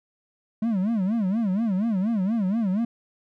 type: tone with vibrato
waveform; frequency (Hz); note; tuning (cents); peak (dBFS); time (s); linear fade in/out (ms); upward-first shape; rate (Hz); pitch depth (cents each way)
triangle; 207.3; G#3; -3; -19; 0.62-2.85; 5; sine; 4.2; 220
effects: none